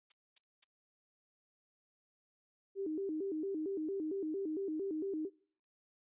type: noise bursts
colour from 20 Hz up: violet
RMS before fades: -46 dBFS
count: 3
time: 0.1-0.643 s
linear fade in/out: 5 ms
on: 21 ms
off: 240 ms
type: tone with vibrato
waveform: sine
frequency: 349.2 Hz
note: F4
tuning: in tune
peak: -35 dBFS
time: 2.75-5.3 s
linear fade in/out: 50 ms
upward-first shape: square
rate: 4.4 Hz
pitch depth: 200 cents each way
effects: noise-tail reverb RT60 0.6 s tail -26 dB re dry + resampled to 8000 Hz